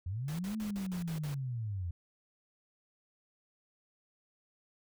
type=linear two-way sweep; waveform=sine; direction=up then down; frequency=82.41 to 220 to 82.41 Hz; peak=-34 dBFS; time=0.06-1.91 s; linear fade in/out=5 ms; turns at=0.56 s
type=noise bursts; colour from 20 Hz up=pink; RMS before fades=-48 dBFS; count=7; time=0.28-1.344 s; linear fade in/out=2 ms; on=110 ms; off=49 ms
effects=none